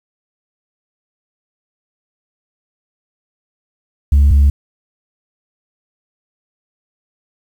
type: tone pair in turn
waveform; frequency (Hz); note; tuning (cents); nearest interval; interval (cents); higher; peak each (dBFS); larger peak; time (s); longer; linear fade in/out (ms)
sine; 70.9 / 70.61; C#2 / C#2; +40 / +33; unison; 7; first; -4; neither; 4.12-4.31 / 4.31-4.5; neither; 5
effects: tanh soft clip ceiling -5 dBFS + 7-bit